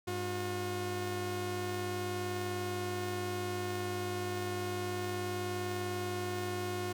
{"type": "tone pair together", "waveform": "sawtooth", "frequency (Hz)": [100, 359.7], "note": ["G2", "F#4"], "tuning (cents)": [35, -49], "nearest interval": "octave + minor seventh", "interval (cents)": 2216, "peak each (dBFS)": [-35, -32], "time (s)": [0.07, 6.93], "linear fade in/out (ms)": 10, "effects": []}